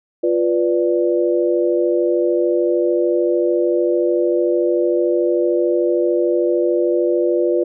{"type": "chord", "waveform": "sine", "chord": "B diminished", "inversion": "second", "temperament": "equal", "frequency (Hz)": [349.2, 493.9, 587.3], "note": ["F4", "B4", "D5"], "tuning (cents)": [0, 0, 0], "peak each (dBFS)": [-16, -19, -21], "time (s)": [0.23, 7.64], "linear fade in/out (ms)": 10, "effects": []}